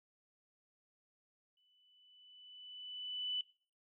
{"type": "tone with exponential growth", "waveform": "sine", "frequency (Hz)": 2988, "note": "F#7", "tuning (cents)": 16, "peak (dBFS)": -34, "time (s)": [1.57, 3.41], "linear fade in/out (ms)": 2, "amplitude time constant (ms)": 400, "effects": ["noise-tail reverb RT60 0.4 s tail -19 dB re dry"]}